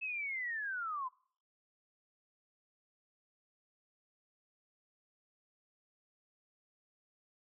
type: linear sweep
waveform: sine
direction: down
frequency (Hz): 2619 to 987.8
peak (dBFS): -36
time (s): 0.01-1.09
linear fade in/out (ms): 20
effects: noise-tail reverb RT60 0.5 s tail -23 dB re dry